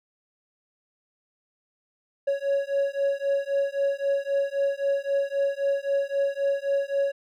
triangle beating tone pair, 554.4 / 558.2 Hz, C#5 / C#5, 0 / +12 cents, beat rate 3.8 Hz, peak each -24 / -24 dBFS, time 2.27-7.12 s, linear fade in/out 10 ms, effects none

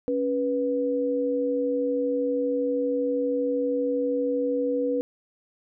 sine tone pair together, 277.4 / 490 Hz, C#4 / B4, +1 / -14 cents, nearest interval minor seventh, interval 985 cents, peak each -27 / -24 dBFS, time 0.08-5.01 s, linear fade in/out 0 ms, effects none

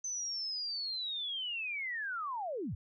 sine linear sweep, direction down, 6160 to 65 Hz, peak -35 dBFS, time 0.04-2.75 s, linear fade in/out 5 ms, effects none

